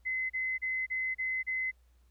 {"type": "tone bursts", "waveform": "sine", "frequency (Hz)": 2044, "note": "C7", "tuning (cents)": -41, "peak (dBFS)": -30, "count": 6, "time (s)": [0.05, 1.715], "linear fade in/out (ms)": 20, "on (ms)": 250, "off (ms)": 33, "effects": ["added 60 Hz sine -61 dBFS peak until 2.1 s", "pink hiss -75 dBFS RMS until 2.1 s"]}